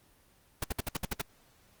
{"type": "noise bursts", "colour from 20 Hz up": "pink", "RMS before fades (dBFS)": -31, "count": 8, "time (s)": [0.62, 1.216], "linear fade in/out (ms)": 5, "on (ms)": 22, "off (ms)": 60, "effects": ["pink hiss -64 dBFS RMS until 1.8 s", "Opus 24 kbps"]}